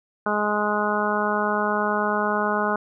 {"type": "harmonic tone", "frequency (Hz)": 209.1, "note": "G#3", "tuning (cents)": 12, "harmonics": [1, 2, 3, 4, 5, 6, 7], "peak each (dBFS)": [-28, -28, -28, -28, -28, -28, -28], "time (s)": [0.26, 2.76], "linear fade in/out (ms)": 2, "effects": []}